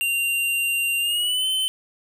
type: tone with pitch glide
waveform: square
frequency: 2775 to 3061 Hz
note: F7 to G7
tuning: -12 to -42 cents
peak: -21 dBFS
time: 0.01-1.68 s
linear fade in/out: 0 ms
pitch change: +170 cents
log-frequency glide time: 0.99-1.46 s
effects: none